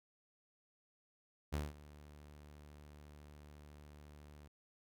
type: tone with ADSR envelope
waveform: sawtooth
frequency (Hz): 74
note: D2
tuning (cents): +14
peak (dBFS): -31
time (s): 1.52-4.48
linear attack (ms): 19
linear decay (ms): 190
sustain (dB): -20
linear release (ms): 10
effects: none